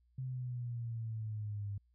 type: exponential sweep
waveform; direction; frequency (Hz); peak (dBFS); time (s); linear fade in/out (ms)
sine; down; 130.81 to 99.8; -37; 0.18-1.78; 5
effects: added 60 Hz sine -68 dBFS peak until 1.94 s